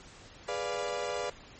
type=chord; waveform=35% pulse; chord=G# diminished seventh; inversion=none; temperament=equal; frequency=415.3 / 493.9 / 587.3 / 698.5 Hz; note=G#4 / B4 / D5 / F5; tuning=0 / 0 / 0 / 0 cents; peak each=-37 / -35 / -35 / -37 dBFS; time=0.48-1.3 s; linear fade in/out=5 ms; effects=pink hiss -52 dBFS RMS until 1.59 s + MP3 32 kbps